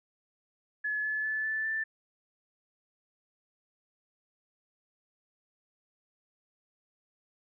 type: tone with pitch steps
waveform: sine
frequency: 1708 / 1722.9 / 1737.9 / 1753 / 1768.2 Hz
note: G#6 / A6 / A6 / A6 / A6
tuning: +48 / -37 / -22 / -7 / +8 cents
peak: -29 dBFS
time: 0.84-1.84 s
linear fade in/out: 10 ms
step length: 200 ms
effects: none